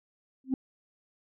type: tone with exponential growth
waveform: sine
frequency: 262.4 Hz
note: C4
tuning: 5 cents sharp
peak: -19 dBFS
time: 0.44-0.54 s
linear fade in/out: 2 ms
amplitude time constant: 20 ms
effects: tanh soft clip ceiling -19 dBFS